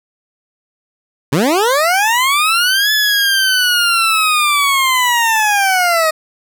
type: linear two-way sweep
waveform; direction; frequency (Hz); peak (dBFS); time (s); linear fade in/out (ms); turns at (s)
20% pulse; up then down; 122.6 to 1729 to 620; -6; 1.32-6.11; 10; 2.92
effects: none